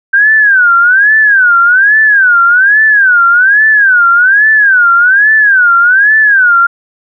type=tone with vibrato; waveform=sine; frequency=1555 Hz; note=G6; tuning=14 cents flat; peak=-3 dBFS; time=0.13-6.67 s; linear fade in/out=10 ms; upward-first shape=sine; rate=1.2 Hz; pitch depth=210 cents each way; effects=none